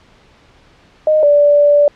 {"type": "tone pair in turn", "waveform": "sine", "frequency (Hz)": [617, 582.4], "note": ["D#5", "D5"], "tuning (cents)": [-15, -15], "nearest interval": "minor second", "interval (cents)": 100, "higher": "first", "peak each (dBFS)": [-8, -6], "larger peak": "second", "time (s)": [[1.07, 1.23], [1.23, 1.88]], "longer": "second", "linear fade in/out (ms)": 2, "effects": ["pink hiss -48 dBFS RMS until 1.95 s", "low-pass 4000 Hz 12 dB/octave"]}